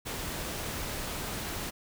pink noise, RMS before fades -36 dBFS, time 0.05-1.71 s, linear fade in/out 20 ms, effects none

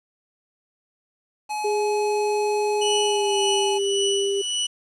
square tone, 847 Hz, G#5, 34 cents sharp, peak -26 dBFS, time 1.49-3.79 s, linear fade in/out 20 ms
sine tone with pitch glide, 415.3 to 398.2 Hz, G#4 to G4, 0 to +27 cents, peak -21 dBFS, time 1.64-4.42 s, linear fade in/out 10 ms, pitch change -73 cents, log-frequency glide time 3.03-3.4 s
sawtooth tone with tremolo, 2954 Hz, F#7, 3 cents flat, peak -18 dBFS, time 2.81-4.67 s, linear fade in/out 10 ms, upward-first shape triangle, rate 1.8 Hz, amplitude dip 65%
effects resampled to 24000 Hz + 8-bit

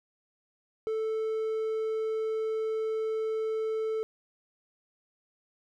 triangle tone, 440 Hz, A4, in tune, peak -26 dBFS, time 0.87-4.03 s, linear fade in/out 0 ms, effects none

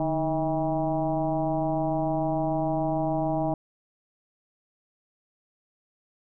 sine tone with frequency modulation, 475.6 Hz, A#4, 35 cents sharp, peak -23 dBFS, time 0-3.54 s, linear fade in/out 2 ms, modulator 163 Hz, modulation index 2.3, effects none

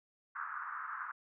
white band-pass noise, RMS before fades -42 dBFS, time 0.35-1.12 s, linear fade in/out 10 ms, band 1100 to 1500 Hz, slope 48 dB/octave, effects none

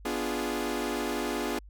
sawtooth chord, B diminished seventh, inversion none, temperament equal, 246.9 / 293.7 / 349.2 / 415.3 Hz, B3 / D4 / F4 / Ab4, 0 / 0 / 0 / 0 cents, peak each -31 dBFS, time 0.05-1.59 s, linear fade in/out 5 ms, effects added 50 Hz sine -46 dBFS peak until 1.69 s

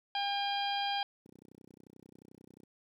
harmonic tone, 804 Hz, G5, 44 cents sharp, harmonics 1 / 2 / 3 / 4 / 5 / 6, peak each -33 / -42 / -43 / -37 / -46 / -43 dBFS, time 0.15-1.03 s, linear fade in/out 2 ms
click train, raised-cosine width 3 ms, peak -39 dBFS, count 44, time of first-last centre 1.26-2.634 s, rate 31.3 Hz
effects high-pass 200 Hz 12 dB/octave + 11-bit

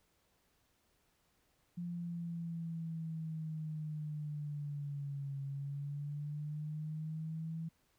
sine linear two-way sweep, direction down then up, 174.61 to 137.8 to 163.8 Hz, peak -38 dBFS, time 1.77-7.69 s, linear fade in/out 10 ms, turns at 5.42 s, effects pink hiss -75 dBFS RMS until 7.98 s

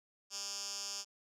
10% pulse tone with band-pass filter, 200 Hz, G3, 35 cents sharp, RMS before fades -42 dBFS, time 0.3-1.05 s, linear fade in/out 50 ms, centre 5900 Hz, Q 6.3, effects none

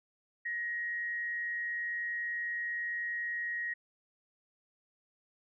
sine tone with frequency modulation, 1889 Hz, A#6, 22 cents sharp, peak -33 dBFS, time 0.45-3.74 s, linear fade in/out 10 ms, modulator 157 Hz, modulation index 0.27, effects none

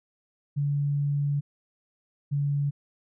sine tone pair in turn, 143.4 / 142.85 Hz, D3 / D3, -41 / -48 cents, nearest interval unison, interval 7 cents, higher first, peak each -23 dBFS, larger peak neither, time 0.56-1.41 / 2.31-2.71 s, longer first, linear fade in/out 20 ms, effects none

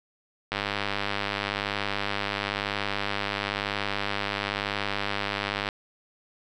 click train, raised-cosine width 0.3 ms, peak -11 dBFS, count 523, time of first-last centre 0.52-5.688 s, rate 101 Hz, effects none

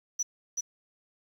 sine tone with echo, 5920 Hz, F#8, in tune, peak -24 dBFS, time 0.19-0.23 s, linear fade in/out 10 ms, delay 380 ms, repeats 1, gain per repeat -3 dB, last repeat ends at 0.61 s, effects tanh soft clip ceiling -24 dBFS + 9-bit

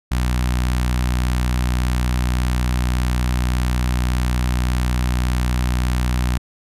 sawtooth tone with notch filter, 61.74 Hz, B1, in tune, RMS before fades -19 dBFS, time 0.11-6.38 s, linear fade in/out 10 ms, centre 460 Hz, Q 0.8, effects resampled to 32000 Hz

